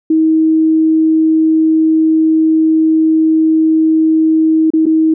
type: tone with dropouts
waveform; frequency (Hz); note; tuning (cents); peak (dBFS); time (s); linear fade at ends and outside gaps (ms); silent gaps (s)
sine; 317.9; D#4; +37; -7; 0.1-5.14; 5; 4.704-4.735 / 4.857-4.864
effects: none